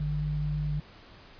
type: tone pair together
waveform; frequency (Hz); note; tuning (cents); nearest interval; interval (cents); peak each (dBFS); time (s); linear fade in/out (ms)
sine; 52.89 / 149.5; G#1 / D3; +32 / +31; octave + tritone; 1799; -33 / -28; 0-0.8; 5
effects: pink hiss -52 dBFS RMS until 1.39 s + resampled to 11025 Hz